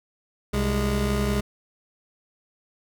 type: tone pair together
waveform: 25% pulse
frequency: 64.8 / 205.7 Hz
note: C2 / G#3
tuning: -16 / -16 cents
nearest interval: octave + minor sixth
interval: 2000 cents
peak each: -21 dBFS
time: 0.53-1.41 s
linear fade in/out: 10 ms
effects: none